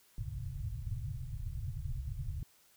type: low-pass noise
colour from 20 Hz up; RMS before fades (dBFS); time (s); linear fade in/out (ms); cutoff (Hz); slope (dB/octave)
white; -39; 0.18-2.43; 2; 140; 96
effects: white hiss -66 dBFS RMS until 2.76 s